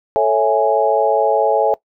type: chord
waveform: sine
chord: A major seventh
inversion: none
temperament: equal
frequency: 440 / 554.4 / 659.3 / 830.6 Hz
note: A4 / C#5 / E5 / G#5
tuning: 0 / 0 / 0 / 0 cents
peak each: -17 dBFS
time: 0.16-1.74 s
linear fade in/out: 0 ms
effects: noise-tail reverb RT60 0.1 s tail -20 dB re dry